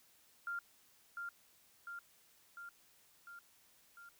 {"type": "tone with echo", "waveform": "sine", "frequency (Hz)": 1395, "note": "F6", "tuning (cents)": -2, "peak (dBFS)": -38, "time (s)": [0.47, 0.59], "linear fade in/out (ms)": 2, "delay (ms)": 700, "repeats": 5, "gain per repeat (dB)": -3, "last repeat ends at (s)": 4.09, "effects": ["white hiss -68 dBFS RMS until 4.19 s"]}